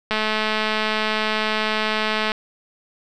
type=click train; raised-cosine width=0.3 ms; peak=-6 dBFS; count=478; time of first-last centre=0.11-2.318 s; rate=216 Hz; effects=none